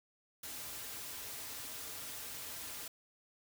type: noise with comb filter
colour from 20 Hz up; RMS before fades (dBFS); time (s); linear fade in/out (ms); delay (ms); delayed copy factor
white; -45; 0.43-2.88; 5; 5.4; -0.5
effects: none